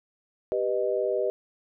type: chord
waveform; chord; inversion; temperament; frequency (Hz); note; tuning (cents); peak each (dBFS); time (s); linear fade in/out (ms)
sine; G augmented; none; equal with one note detuned; 392 / 493.9 / 618.3; G4 / B4 / D#5; 0 / 0 / -11; -28; 0.52-1.3; 0
effects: none